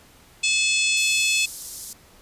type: harmonic tone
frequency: 861 Hz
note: A5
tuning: 38 cents flat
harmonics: 3 / 4 / 5 / 6 / 7 / 8 / 9 / 10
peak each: -21 / -26 / -29 / -32 / -33 / -31 / -29 / -32 dBFS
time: 0.43-1.46 s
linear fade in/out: 10 ms
type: band-pass noise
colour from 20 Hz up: white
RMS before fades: -37 dBFS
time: 0.97-1.93 s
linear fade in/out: 2 ms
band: 4800 to 12000 Hz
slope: 24 dB/octave
effects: pink hiss -52 dBFS RMS until 2.21 s + resampled to 32000 Hz